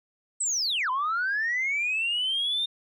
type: linear two-way sweep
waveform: sine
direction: down then up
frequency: 8210 to 987.8 to 3660 Hz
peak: -23 dBFS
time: 0.4-2.66 s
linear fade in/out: 10 ms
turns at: 0.9 s
effects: tanh soft clip ceiling -21 dBFS

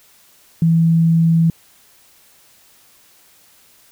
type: tone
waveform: sine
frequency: 164.81 Hz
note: E3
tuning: in tune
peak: -10 dBFS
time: 0.62-1.5 s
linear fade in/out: 2 ms
effects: white hiss -51 dBFS RMS until 3.91 s

